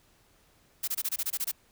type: noise bursts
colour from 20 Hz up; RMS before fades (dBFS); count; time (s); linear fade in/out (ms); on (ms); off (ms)
blue; -30; 10; 0.83-1.517; 10; 48; 23
effects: pink hiss -64 dBFS RMS until 1.71 s